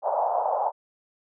white band-pass noise, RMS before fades -25 dBFS, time 0.02-0.72 s, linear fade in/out 50 ms, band 570 to 900 Hz, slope 48 dB/octave, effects none

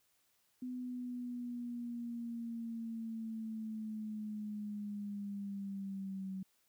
sine linear sweep, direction down, 251.9 to 189.4 Hz, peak -39 dBFS, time 0.62-6.43 s, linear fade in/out 5 ms, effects white hiss -75 dBFS RMS until 6.68 s

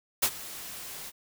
white noise with ADSR envelope, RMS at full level -22 dBFS, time 0.22-1.12 s, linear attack 13 ms, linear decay 63 ms, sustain -19 dB, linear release 41 ms, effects none

